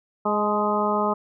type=harmonic tone with a mistuned harmonic; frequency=208.3 Hz; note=G#3; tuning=5 cents sharp; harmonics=1 / 2 / 3 / 4 / 5 / 6; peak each=-27 / -27 / -27 / -27 / -27 / -27 dBFS; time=0.25-1.14 s; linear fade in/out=10 ms; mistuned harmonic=4; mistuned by=+30 cents; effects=none